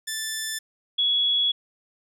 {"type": "tone pair in turn", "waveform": ["10% pulse", "sine"], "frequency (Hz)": [1760, 3365], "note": ["A6", "G#7"], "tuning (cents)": [0, 22], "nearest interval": "major seventh", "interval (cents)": 1122, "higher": "second", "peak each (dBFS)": -19, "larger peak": "neither", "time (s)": [[0.07, 0.59], [0.98, 1.52]], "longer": "second", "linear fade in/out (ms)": 10, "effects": []}